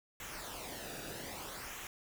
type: noise with flanger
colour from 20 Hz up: pink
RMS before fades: -45 dBFS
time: 0.2-1.87 s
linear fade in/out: 2 ms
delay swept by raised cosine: 0.21 to 0.96 ms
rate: 0.63 Hz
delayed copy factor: -0.6
effects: none